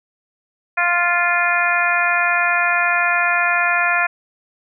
harmonic tone, 349.2 Hz, F4, in tune, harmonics 2 / 3 / 4 / 5 / 6 / 7, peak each -22 / -24 / -20 / -20 / -25 / -21 dBFS, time 0.77-4.07 s, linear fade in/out 10 ms, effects none

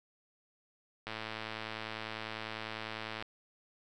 click train, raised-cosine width 0.3 ms, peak -23 dBFS, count 238, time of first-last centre 1.07-3.225 s, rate 110 Hz, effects none

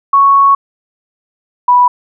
sine tone pair in turn, 1108.7 / 984 Hz, C#6 / B5, 0 / -7 cents, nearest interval major second, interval 207 cents, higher first, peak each -4 dBFS, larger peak neither, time 0.13-0.55 / 1.68-1.88 s, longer first, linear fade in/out 5 ms, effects none

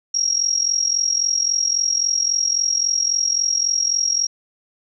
sine tone with amplitude modulation, 5610 Hz, F8, 7 cents sharp, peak -13 dBFS, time 0.14-4.27 s, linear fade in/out 10 ms, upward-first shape sine, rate 43.7 Hz, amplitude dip 80%, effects none

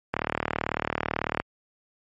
click train, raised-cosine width 0.5 ms, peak -9 dBFS, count 49, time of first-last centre 0.14-1.4 s, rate 38.1 Hz, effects high-pass 60 Hz 12 dB/octave + MP3 48 kbps

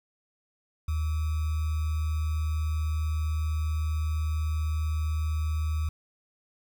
sine tone with sample-and-hold, 77.78 Hz, D#2, in tune, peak -25 dBFS, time 0.88-5.89 s, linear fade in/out 5 ms, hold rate 1225 Hz, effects none

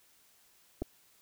clicks, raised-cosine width 2 ms, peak -23 / -22 dBFS, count 2, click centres 0.819 / 0.822 s, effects white hiss -65 dBFS RMS until 1.21 s

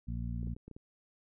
harmonic tone, 58.27 Hz, A#1, in tune, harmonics 1 / 2 / 3 / 4, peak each -37 / -39 / -43 / -44 dBFS, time 0.07-0.55 s, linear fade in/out 20 ms
clicks, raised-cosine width 3 ms, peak -35 dBFS, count 6, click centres 0.43 / 0.472 / 0.565 / 0.68 / 0.713 / 0.765 s
effects none

